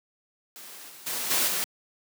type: noise with level steps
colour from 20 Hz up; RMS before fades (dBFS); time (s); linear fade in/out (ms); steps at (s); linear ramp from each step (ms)
white; -44 / -47 / -31 / -24 / -28; 0.56-1.64; 0; 0.89 / 1.06 / 1.3 / 1.47; 10
effects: high-pass 200 Hz 12 dB/octave